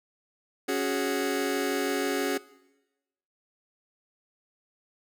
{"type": "chord", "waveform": "sawtooth", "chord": "C# suspended fourth", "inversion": "none", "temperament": "just", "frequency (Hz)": [277.2, 369.6, 415.8], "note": ["C#4", "F#4", "G#4"], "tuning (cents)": [0, -2, 2], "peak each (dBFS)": -26, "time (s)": [0.68, 2.38], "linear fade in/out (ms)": 10, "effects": ["noise-tail reverb RT60 1.0 s tail -20 dB re dry"]}